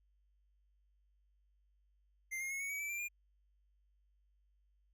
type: tone with pitch steps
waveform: square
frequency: 2093 / 2136 / 2179 / 2224 / 2269 / 2316 / 2363 / 2411 Hz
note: C7 / C7 / C#7 / C#7 / C#7 / D7 / D7 / D7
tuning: 0 / +35 / -30 / +5 / +40 / -25 / +10 / +45 cents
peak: -39 dBFS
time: 2.31-3.086 s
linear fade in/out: 20 ms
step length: 97 ms
effects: added 50 Hz sine -70 dBFS peak until 4.93 s